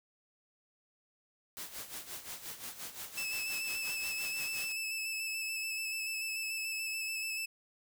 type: noise with tremolo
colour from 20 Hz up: white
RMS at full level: -42 dBFS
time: 1.57-4.72 s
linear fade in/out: 0 ms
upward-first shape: sine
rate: 5.7 Hz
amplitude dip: 70%
type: tone with vibrato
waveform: sawtooth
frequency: 2618 Hz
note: E7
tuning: 13 cents flat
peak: -32 dBFS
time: 3.17-7.46 s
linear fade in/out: 10 ms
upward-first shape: square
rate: 6.9 Hz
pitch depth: 17 cents each way
effects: none

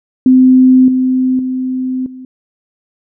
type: tone with level steps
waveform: sine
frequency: 257.3 Hz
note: C4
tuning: 29 cents flat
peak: -3 / -9 / -14 / -27 dBFS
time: 0.26-2.25 s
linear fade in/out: 2 ms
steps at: 0.88 / 1.39 / 2.06 s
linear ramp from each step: 2 ms
effects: none

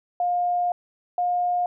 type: tone pair in turn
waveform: sine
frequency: 709 / 712 Hz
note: F5 / F5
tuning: +26 / +33 cents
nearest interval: unison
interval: 7 cents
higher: second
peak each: -20 dBFS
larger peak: neither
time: 0.2-0.72 / 1.18-1.66 s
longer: first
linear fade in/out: 2 ms
effects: none

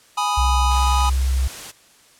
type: chord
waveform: square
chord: G# minor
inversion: none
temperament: equal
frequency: 830.6 / 987.8 / 1244.5 Hz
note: G#5 / B5 / D#6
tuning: 0 / 0 / 0 cents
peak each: -24 dBFS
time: 0.17-1.1 s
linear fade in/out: 10 ms
type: tone with pitch glide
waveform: sine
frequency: 64 to 65.19 Hz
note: C2 to C2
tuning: -38 to -6 cents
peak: -16 dBFS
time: 0.37-1.48 s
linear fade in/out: 10 ms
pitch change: +32 cents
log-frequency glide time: 0.74-0.94 s
type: noise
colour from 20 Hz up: white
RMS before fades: -34 dBFS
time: 0.7-1.72 s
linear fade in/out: 20 ms
effects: white hiss -52 dBFS RMS until 2.19 s + low-pass 10000 Hz 12 dB/octave

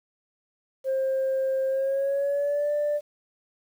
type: tone with pitch glide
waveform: sine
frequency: 531 to 589.2 Hz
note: C5 to D5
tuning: +25 to +6 cents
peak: -21 dBFS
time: 0.84-3.01 s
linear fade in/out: 50 ms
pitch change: +181 cents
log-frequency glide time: 1.68-2.72 s
effects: tanh soft clip ceiling -20 dBFS + 9-bit

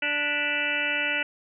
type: harmonic tone with a mistuned harmonic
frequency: 293.7 Hz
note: D4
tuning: in tune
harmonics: 1 / 2 / 3 / 5 / 6 / 7 / 8 / 9 / 10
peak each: -39 / -36 / -40 / -30 / -40 / -31 / -31 / -29 / -34 dBFS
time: 0.02-1.23 s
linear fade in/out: 5 ms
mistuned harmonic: 7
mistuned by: -69 cents
effects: none

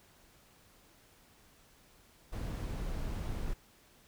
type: noise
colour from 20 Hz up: brown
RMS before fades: -37 dBFS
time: 2.32-3.54 s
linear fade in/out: 10 ms
effects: pink hiss -63 dBFS RMS until 4.07 s

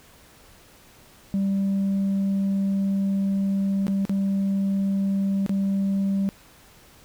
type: tone with dropouts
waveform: sine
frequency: 195.9 Hz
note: G3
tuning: 1 cent flat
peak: -18 dBFS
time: 1.34-6.29 s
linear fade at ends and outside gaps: 0 ms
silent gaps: 3.868-3.881 / 4.052-4.095 / 5.463-5.494 s
effects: tanh soft clip ceiling -19 dBFS + pink hiss -52 dBFS RMS until 7.04 s

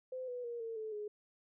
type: tone with pitch steps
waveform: sine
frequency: 513 / 492.7 / 473.1 / 454.4 / 436.4 / 419.1 Hz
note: C5 / B4 / A#4 / A#4 / A4 / G#4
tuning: -34 / -4 / +26 / -44 / -14 / +16 cents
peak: -39 dBFS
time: 0.12-1.08 s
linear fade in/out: 5 ms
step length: 160 ms
effects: none

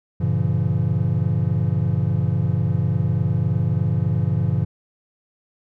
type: chord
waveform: triangle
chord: G diminished seventh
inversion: none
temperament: just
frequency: 98 / 117.6 / 141.12 / 169.34 Hz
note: G2 / Bb2 / Db3 / Fb3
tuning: 0 / +16 / +31 / +47 cents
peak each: -21 / -21 / -21 / -22 dBFS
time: 0.2-4.65 s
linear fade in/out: 10 ms
effects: none

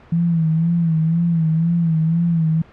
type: tone with vibrato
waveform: sine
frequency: 164.81 Hz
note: E3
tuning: in tune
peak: -14 dBFS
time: 0.12-2.62 s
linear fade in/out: 5 ms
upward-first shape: sine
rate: 2 Hz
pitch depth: 67 cents each way
effects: pink hiss -46 dBFS RMS until 2.72 s + low-pass 2000 Hz 12 dB/octave

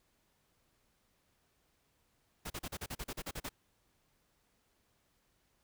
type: noise bursts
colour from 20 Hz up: pink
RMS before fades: -41 dBFS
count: 12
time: 2.45-3.492 s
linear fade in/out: 10 ms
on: 52 ms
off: 38 ms
effects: pink hiss -75 dBFS RMS until 5.63 s

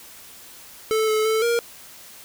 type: tone with pitch steps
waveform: square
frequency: 438.1 / 432.9 / 439.9 / 469.8 Hz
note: A4 / A4 / A4 / A#4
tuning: -7 / -28 / 0 / +13 cents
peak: -19 dBFS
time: 0.91-1.59 s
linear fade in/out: 0 ms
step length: 170 ms
effects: white hiss -44 dBFS RMS until 2.24 s

